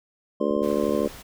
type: tone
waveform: triangle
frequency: 1052 Hz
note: C6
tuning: 9 cents sharp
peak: -34 dBFS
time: 0.4-1.06 s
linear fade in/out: 10 ms
type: harmonic tone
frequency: 72.7 Hz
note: D2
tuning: 17 cents flat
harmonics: 3 / 4 / 5 / 6 / 7 / 8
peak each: -28 / -28 / -28 / -28 / -28 / -28 dBFS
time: 0.4-1.08 s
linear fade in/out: 10 ms
type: click train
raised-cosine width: 3 ms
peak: -28 dBFS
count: 11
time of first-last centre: 0.51-1.056 s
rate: 18.3 Hz
type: noise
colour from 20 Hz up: pink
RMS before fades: -42 dBFS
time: 0.62-1.23 s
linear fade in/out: 20 ms
effects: none